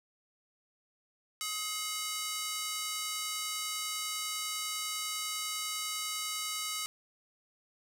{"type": "ring-modulated tone", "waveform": "10% pulse", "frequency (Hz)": 1700, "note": "G#6", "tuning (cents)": 40, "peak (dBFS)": -22, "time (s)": [1.41, 6.86], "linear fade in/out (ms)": 0, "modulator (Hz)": 435, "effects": []}